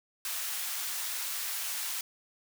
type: high-pass noise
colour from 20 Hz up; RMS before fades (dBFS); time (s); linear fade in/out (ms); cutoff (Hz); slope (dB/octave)
white; -35; 0.25-2.01; 2; 1000; 12
effects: none